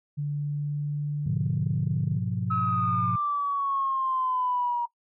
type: tone with pitch glide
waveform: sine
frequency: 145.6 to 147.97 Hz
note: D3 to D3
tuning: -15 to +13 cents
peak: -26 dBFS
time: 0.17-2.19 s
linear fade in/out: 20 ms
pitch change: +28 cents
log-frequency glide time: 0.3-2.01 s
type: chord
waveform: sine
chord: F diminished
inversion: first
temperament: equal with one note detuned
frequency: 103.83 / 123.47 / 177.36 Hz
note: Ab2 / Cb3 / F3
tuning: 0 / 0 / +27 cents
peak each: -30 dBFS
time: 1.26-3.16 s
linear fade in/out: 5 ms
type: exponential sweep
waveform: sine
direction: down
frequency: 1292 to 949 Hz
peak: -24 dBFS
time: 2.5-4.86 s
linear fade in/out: 10 ms
effects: noise-tail reverb RT60 0.1 s tail -20 dB re dry + tanh soft clip ceiling -15 dBFS